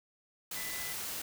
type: tone in noise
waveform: sine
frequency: 2000 Hz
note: B6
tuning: 21 cents sharp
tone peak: -43 dBFS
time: 0.56-0.93 s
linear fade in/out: 5 ms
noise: white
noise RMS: -39 dBFS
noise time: 0.51-1.22 s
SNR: -7 dB
effects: none